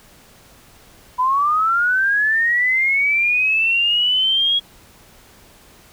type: linear sweep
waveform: sine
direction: up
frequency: 987.8 to 3322 Hz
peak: -14 dBFS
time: 1.18-4.6 s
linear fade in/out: 20 ms
effects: pink hiss -48 dBFS RMS until 5.92 s